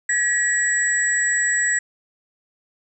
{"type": "tone cluster", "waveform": "sine", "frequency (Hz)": [1701, 1923, 7770], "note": ["G#6", "B6", "B8"], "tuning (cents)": [41, -47, -29], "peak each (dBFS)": [-24, -20, -22], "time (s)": [0.09, 1.79], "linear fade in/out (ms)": 5, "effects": []}